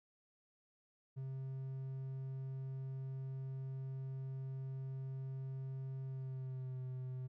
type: tone with pitch glide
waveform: triangle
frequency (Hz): 133.1 to 128.57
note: C3 to C3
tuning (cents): +30 to -30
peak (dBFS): -39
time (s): 1.16-7.28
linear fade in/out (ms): 20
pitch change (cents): -60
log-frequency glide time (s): 6.04-6.81
effects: none